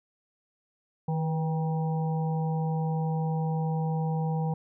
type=harmonic tone with a mistuned harmonic; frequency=158.6 Hz; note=D#3; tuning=33 cents sharp; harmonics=1 / 3 / 5 / 6; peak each=-26 / -37 / -36 / -43 dBFS; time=1.08-4.54 s; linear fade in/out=5 ms; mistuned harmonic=3; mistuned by=+41 cents; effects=none